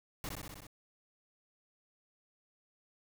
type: noise with echo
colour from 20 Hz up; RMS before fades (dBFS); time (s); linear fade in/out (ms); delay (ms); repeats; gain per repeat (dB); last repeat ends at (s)
pink; -40; 0.24-0.29; 0; 63; 6; -2; 0.668
effects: none